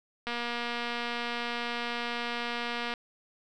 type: click train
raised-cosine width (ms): 0.3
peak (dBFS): -18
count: 636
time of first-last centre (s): 0.27-2.938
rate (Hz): 238
effects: none